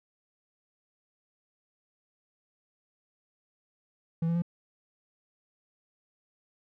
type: tone with pitch steps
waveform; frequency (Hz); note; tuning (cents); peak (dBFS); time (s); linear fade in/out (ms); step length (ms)
triangle; 164.81 / 168.37 / 172.01; E3 / E3 / F3; 0 / +37 / -26; -23; 4.22-4.421; 5; 67
effects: none